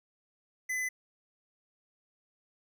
sine tone with hard clipping, 2015 Hz, B6, 34 cents sharp, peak -32 dBFS, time 0.69-0.89 s, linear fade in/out 10 ms, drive 15 dB, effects none

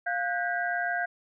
sine tone cluster, 701 / 1477 / 1604 / 1950 Hz, F5 / F#6 / G6 / B6, +6 / -3 / +39 / -23 cents, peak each -30 / -35 / -30 / -39 dBFS, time 0.06-1.06 s, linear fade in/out 10 ms, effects none

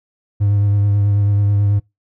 triangle tone with vibrato, 101.7 Hz, G#2, 36 cents flat, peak -9 dBFS, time 0.4-1.8 s, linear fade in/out 20 ms, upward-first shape triangle, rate 9.2 Hz, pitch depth 26 cents each way, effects noise-tail reverb RT60 0.2 s tail -25 dB re dry + tanh soft clip ceiling -5 dBFS

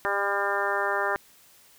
harmonic tone, 200 Hz, G3, 35 cents sharp, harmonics 2 / 3 / 4 / 5 / 6 / 7 / 8 / 9, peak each -32 / -32 / -32 / -32 / -32 / -32 / -32 / -32 dBFS, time 0.05-1.16 s, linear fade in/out 0 ms, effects white hiss -56 dBFS RMS until 1.78 s

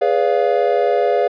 triangle chord, G# diminished seventh, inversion none, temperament equal with one note detuned, 415.3 / 493.9 / 572.9 / 698.5 Hz, G#4 / B4 / D5 / F5, 0 / 0 / -43 / 0 cents, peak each -17 dBFS, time 0.01-1.28 s, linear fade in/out 10 ms, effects resampled to 11025 Hz

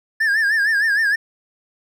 triangle tone with vibrato, 1709 Hz, G#6, 49 cents sharp, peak -13 dBFS, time 0.2-1.16 s, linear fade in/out 10 ms, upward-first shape sine, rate 6.5 Hz, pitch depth 110 cents each way, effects none

